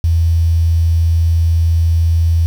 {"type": "tone with quantisation", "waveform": "sine", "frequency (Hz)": 83, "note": "E2", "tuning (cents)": 12, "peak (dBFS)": -9, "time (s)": [0.04, 2.46], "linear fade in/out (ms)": 0, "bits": 6, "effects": []}